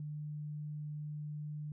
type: tone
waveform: sine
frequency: 149.8 Hz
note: D3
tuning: 35 cents sharp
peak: -39 dBFS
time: 0-1.72 s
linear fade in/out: 2 ms
effects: none